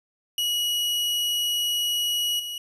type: tone with level steps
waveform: 40% pulse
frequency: 2913 Hz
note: F#7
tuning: 28 cents flat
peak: -22 / -30 dBFS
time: 0.38-2.58 s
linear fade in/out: 2 ms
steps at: 2.39 s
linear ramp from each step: 10 ms
effects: resampled to 32000 Hz